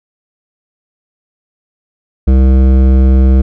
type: tone with hard clipping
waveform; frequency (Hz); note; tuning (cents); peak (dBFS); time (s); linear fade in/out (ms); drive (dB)
triangle; 65.41; C2; 0; -6; 2.27-3.42; 10; 17
effects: none